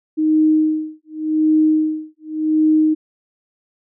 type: tone with tremolo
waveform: sine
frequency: 311.1 Hz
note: D#4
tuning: in tune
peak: -10 dBFS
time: 0.17-2.95 s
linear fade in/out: 20 ms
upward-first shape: sine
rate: 0.88 Hz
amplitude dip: 100%
effects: none